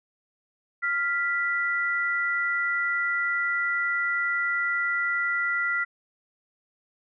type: tone pair together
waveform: sine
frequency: 1395 / 1972.8 Hz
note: F6 / B6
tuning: -2 / -2 cents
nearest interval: tritone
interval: 600 cents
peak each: -26 dBFS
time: 0.82-5.85 s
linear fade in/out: 20 ms
effects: none